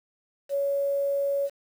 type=tone with quantisation; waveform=sine; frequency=560 Hz; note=C#5; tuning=18 cents sharp; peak=-23 dBFS; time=0.49-1.5 s; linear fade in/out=50 ms; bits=8; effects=none